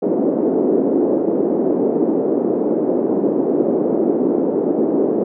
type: band-pass noise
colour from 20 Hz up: white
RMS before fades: -17 dBFS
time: 0.02-5.24 s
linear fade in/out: 10 ms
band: 250 to 440 Hz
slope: 24 dB/octave
effects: none